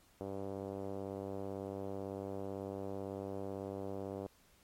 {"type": "tone with low-pass filter", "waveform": "5% pulse", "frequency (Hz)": 98, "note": "G2", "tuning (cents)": 0, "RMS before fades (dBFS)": -42, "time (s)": [0.21, 4.27], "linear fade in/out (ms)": 0, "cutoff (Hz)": 510, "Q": 1.5, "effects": ["pink hiss -67 dBFS RMS until 4.63 s", "MP3 64 kbps"]}